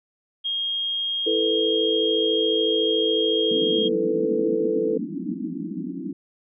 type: tone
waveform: sine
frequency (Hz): 3244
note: G#7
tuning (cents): -41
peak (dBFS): -23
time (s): 0.44-3.89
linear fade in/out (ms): 20
type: chord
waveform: sine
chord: E suspended fourth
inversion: none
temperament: equal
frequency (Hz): 329.6 / 440 / 493.9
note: E4 / A4 / B4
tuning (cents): 0 / 0 / 0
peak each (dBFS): -26 / -22 / -27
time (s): 1.26-4.98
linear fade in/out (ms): 10
type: band-pass noise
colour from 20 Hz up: white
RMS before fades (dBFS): -30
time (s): 3.51-6.13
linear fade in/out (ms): 5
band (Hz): 170 to 330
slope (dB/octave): 96
effects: none